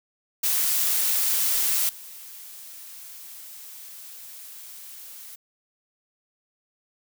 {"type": "noise with level steps", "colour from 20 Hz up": "blue", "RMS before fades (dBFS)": [-23, -42], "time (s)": [0.43, 5.36], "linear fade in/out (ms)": 10, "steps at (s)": 1.89, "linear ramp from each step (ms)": 2, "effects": []}